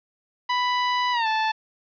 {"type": "tone with pitch glide", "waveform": "sawtooth", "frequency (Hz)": [990, 876.9], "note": ["B5", "A5"], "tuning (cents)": [4, -6], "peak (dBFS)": -17, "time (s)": [0.49, 1.52], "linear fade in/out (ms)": 10, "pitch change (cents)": -210, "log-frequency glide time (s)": [1.12, 1.27], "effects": ["resampled to 11025 Hz", "9-bit"]}